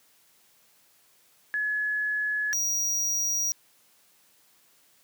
sine / square tone pair in turn, 1700 / 5750 Hz, G#6 / F8, +40 / +50 cents, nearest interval octave + major sixth, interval 2110 cents, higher second, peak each -25 dBFS, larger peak neither, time 1.54-2.53 / 2.53-3.52 s, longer neither, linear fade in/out 0 ms, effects white hiss -62 dBFS RMS until 5.03 s + high-pass 100 Hz 12 dB/octave

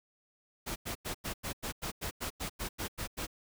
pink noise bursts, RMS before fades -37 dBFS, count 14, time 0.66-3.269 s, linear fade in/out 20 ms, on 100 ms, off 93 ms, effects none

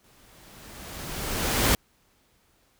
pink noise with exponential growth, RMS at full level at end -20 dBFS, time 0.04-1.75 s, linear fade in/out 2 ms, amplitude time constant 370 ms, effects pink hiss -65 dBFS RMS until 2.79 s

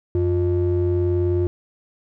triangle ring-modulated tone, 130.81 Hz, C3, in tune, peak -12 dBFS, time 0.15-1.47 s, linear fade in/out 0 ms, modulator 222 Hz, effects none

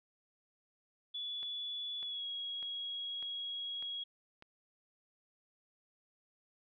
sine tone with pitch glide, 3430 to 3311 Hz, A7 to G#7, -45 to -6 cents, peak -38 dBFS, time 1.14-4.04 s, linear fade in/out 10 ms, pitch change -61 cents, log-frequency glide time 2.02-2.25 s
click train, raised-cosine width 0.3 ms, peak -37 dBFS, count 6, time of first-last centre 1.43-4.424 s, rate 1.67 Hz
effects none

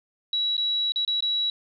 sine tone with dropouts, 3900 Hz, B7, 23 cents flat, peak -22 dBFS, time 0.33-1.5 s, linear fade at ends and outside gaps 2 ms, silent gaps 0.568-0.578 / 0.921-0.959 / 1.05-1.077 / 1.206-1.224 s, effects none

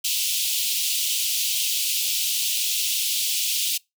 pink high-pass noise, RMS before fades -24 dBFS, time 0.04-3.78 s, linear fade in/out 10 ms, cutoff 2700 Hz, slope 48 dB/octave, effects noise-tail reverb RT60 0.2 s tail -25 dB re dry

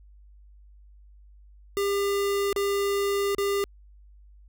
square tone with dropouts, 400.5 Hz, G4, 37 cents sharp, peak -24 dBFS, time 1.77-3.64 s, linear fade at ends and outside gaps 0 ms, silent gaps 2.528-2.562 / 3.348-3.383 s, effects added 50 Hz sine -49 dBFS peak until 4.48 s

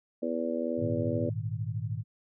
harmonic tone, 82.41 Hz, E2, in tune, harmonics 3 / 4 / 5 / 6 / 7, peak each -33 / -35 / -40 / -35 / -34 dBFS, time 0.22-1.3 s, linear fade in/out 10 ms
sine chord, Ab suspended second, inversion none, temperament just, 103.83 / 116.8 / 155.74 Hz, Ab2 / Bb2 / Eb3, 0 / +4 / +2 cents, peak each -34 / -34 / -38 dBFS, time 0.77-2.04 s, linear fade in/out 50 ms
effects none

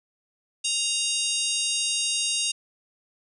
harmonic tone with a mistuned harmonic, 932.3 Hz, A#5, in tune, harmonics 3 / 4 / 5 / 6 / 7 / 8 / 9 / 10, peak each -29 / -30 / -33 / -35 / -31 / -37 / -34 / -32 dBFS, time 0.64-2.52 s, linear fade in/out 10 ms, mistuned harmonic 5, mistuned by +42 cents, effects none

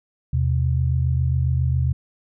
sine tone pair together, 80.6 / 127.94 Hz, E2 / C3, -38 / -38 cents, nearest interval minor sixth, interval 800 cents, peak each -20 dBFS, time 0.33-1.93 s, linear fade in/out 5 ms, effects none

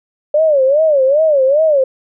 sine tone with vibrato, 578 Hz, D5, 28 cents flat, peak -8 dBFS, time 0.34-1.84 s, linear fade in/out 5 ms, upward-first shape sine, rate 2.5 Hz, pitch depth 180 cents each way, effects none

